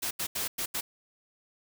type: noise bursts at uneven times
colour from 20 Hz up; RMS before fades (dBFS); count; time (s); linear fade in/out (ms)
white; -32; 5; 0.02-0.11 / 0.19-0.27 / 0.35-0.48 / 0.58-0.66 / 0.74-0.81; 10
effects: none